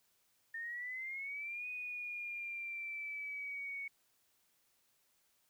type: exponential two-way sweep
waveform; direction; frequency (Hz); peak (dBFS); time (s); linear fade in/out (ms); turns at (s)
sine; up then down; 1812 to 2489 to 2219; -40; 0.54-3.88; 5; 1.68
effects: white hiss -75 dBFS RMS until 5.49 s